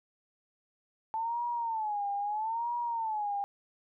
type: tone with vibrato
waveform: sine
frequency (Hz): 877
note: A5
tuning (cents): -6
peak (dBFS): -30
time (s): 1.14-3.44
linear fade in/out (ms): 0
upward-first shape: sine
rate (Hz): 0.77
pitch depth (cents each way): 150
effects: none